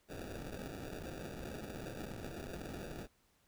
white noise with sample-and-hold, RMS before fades -45 dBFS, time 0.08-3.08 s, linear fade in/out 50 ms, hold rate 1050 Hz, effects pink hiss -73 dBFS RMS until 3.47 s

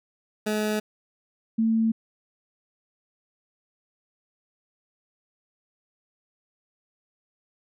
20% pulse / sine tone pair in turn, 213 / 224.2 Hz, G#3 / A3, +44 / +33 cents, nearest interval minor second, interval 89 cents, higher second, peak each -19 dBFS, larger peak neither, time 0.46-0.8 / 1.58-1.92 s, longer neither, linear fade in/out 10 ms, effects none

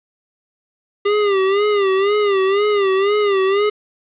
square tone with vibrato, 400 Hz, G4, 35 cents sharp, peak -14 dBFS, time 1.05-3.7 s, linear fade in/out 10 ms, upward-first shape sine, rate 2 Hz, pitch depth 89 cents each way, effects resampled to 8000 Hz + 7-bit

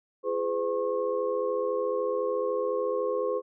sine tone cluster, 344.1 / 418 / 508 / 1086 Hz, F4 / G#4 / B4 / C#6, -26 / +11 / +49 / -36 cents, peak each -37 / -30 / -28 / -36 dBFS, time 0.23-3.42 s, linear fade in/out 50 ms, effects none

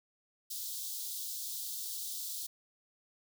white high-pass noise, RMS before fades -40 dBFS, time 0.5-2.47 s, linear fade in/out 10 ms, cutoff 3500 Hz, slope 48 dB/octave, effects none

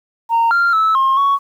sine tone with pitch steps, 922 / 1389 / 1306 / 1069 / 1115 Hz, A#5 / F6 / E6 / C6 / C#6, -19 / -10 / -17 / +37 / +10 cents, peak -9 dBFS, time 0.29-1.39 s, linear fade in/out 50 ms, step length 220 ms, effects tanh soft clip ceiling -9 dBFS + 8-bit

